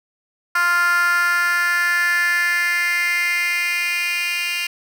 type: tone with high-pass filter sweep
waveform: 10% pulse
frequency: 349.2 Hz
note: F4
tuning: in tune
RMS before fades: -19 dBFS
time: 0.55-4.67 s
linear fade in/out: 5 ms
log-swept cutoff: 1300 to 2700 Hz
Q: 4.9
effects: none